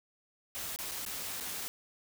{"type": "noise with dropouts", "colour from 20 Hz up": "white", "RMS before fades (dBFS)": -39, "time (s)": [0.55, 1.68], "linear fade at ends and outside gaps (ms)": 0, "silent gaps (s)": [[0.761, 0.788], [0.912, 0.917], [1.051, 1.063], [1.401, 1.408]], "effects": []}